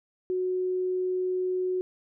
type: tone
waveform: sine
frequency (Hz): 367.9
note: F#4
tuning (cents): -10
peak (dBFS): -25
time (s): 0.3-1.81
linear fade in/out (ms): 0
effects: none

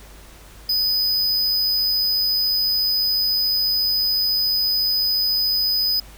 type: tone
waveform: square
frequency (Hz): 4997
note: D#8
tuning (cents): +7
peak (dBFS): -18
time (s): 0.69-6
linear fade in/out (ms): 5
effects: added 50 Hz sine -43 dBFS peak until 6.17 s + pink hiss -46 dBFS RMS until 6.17 s

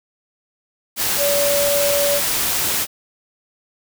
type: tone in noise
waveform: sine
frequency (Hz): 572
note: D5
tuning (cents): -46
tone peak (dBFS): -17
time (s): 1.17-2.21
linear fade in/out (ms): 50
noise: white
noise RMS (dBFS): -20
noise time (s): 0.96-2.87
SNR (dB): 0
effects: none

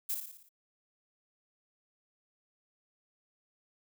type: noise with echo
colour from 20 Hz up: violet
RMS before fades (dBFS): -33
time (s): 0.09-0.15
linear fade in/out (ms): 10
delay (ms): 57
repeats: 6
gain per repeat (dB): -5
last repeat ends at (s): 0.492
effects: none

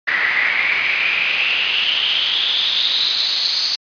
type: noise with band-pass filter sweep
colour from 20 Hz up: pink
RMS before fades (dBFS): -18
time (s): 0.07-3.76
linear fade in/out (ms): 10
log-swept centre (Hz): 1900 to 4600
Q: 7.6
effects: resampled to 11025 Hz

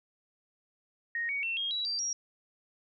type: tone with pitch steps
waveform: sine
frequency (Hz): 1864.7 / 2243 / 2699 / 3247 / 3906 / 4699 / 5653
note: A#6 / C#7 / E7 / G#7 / B7 / D8 / F8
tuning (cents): 0 / +20 / +40 / -40 / -20 / 0 / +20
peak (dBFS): -30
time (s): 1.15-2.13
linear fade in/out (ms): 2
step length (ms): 140
effects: none

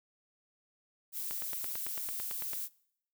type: noise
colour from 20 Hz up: violet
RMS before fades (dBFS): -38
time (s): 1.12-2.69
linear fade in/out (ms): 50
type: click train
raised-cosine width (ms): 0.3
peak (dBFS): -26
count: 12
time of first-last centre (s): 1.31-2.534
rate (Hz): 8.99
effects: noise-tail reverb RT60 0.7 s tail -23 dB re dry

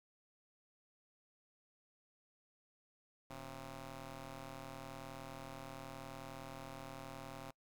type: ring-modulated tone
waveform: 10% pulse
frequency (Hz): 130.81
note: C3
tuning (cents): 0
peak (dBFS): -36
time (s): 3.3-7.51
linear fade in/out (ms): 5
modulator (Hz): 412
effects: noise-tail reverb RT60 0.1 s tail -26 dB re dry

